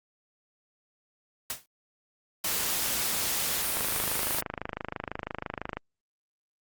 white noise with exponential decay, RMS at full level -29 dBFS, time 1.5-1.66 s, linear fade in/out 1 ms, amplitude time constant 33 ms
white noise, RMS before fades -29 dBFS, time 2.44-4.41 s, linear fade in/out 5 ms
click train, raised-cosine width 0.5 ms, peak -17 dBFS, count 53, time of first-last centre 3.77-5.77 s, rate 26 Hz
effects Opus 48 kbps

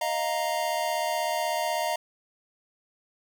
square chord, Eb suspended second, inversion none, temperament equal, 622.3 / 698.5 / 932.3 Hz, Eb5 / F5 / Bb5, 0 / 0 / 0 cents, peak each -31 dBFS, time 0.01-1.96 s, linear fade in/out 5 ms, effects none

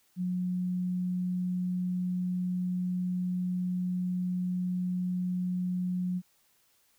sine tone, 180.9 Hz, F#3, 39 cents flat, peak -28 dBFS, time 0.16-6.22 s, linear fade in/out 50 ms, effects white hiss -68 dBFS RMS until 6.98 s

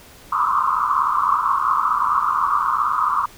pink band-pass noise, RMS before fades -19 dBFS, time 0.32-3.26 s, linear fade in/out 5 ms, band 1000 to 1300 Hz, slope 96 dB/octave, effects pink hiss -45 dBFS RMS until 3.37 s

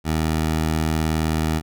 15% pulse tone, 79 Hz, D#2, 27 cents sharp, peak -13 dBFS, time 0.04-1.62 s, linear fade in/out 50 ms, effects none

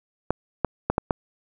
clicks, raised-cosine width 1 ms, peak -6 dBFS, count 5, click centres 0.306 / 0.647 / 0.9 / 0.981 / 1.108 s, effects none

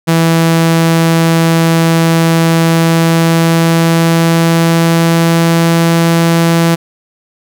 sawtooth tone with pitch glide, 164.8 to 166.91 Hz, E3 to E3, 0 to +22 cents, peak -3 dBFS, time 0.07-6.76 s, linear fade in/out 20 ms, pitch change +22 cents, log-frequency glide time 2.61-5.93 s, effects none

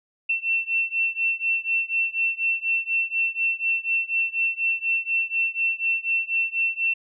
sine beating tone pair, 2694 / 2698.1 Hz, E7 / E7, +37 / +40 cents, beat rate 4.1 Hz, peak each -24 / -25 dBFS, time 0.29-6.94 s, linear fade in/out 10 ms, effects none

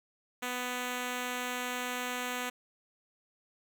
5% pulse tone, 248.3 Hz, B3, 9 cents sharp, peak -22 dBFS, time 0.42-2.5 s, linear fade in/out 10 ms, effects none

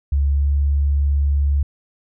sine tone with pitch glide, 70.3 to 71.03 Hz, C#2 to C#2, +25 to +43 cents, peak -14 dBFS, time 0.12-1.63 s, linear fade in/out 5 ms, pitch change +18 cents, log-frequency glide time 0.33-0.45 s, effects none

